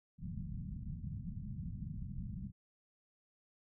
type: low-pass noise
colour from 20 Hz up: white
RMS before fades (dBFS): -43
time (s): 0.18-2.52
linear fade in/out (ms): 50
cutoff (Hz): 200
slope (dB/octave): 48
effects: none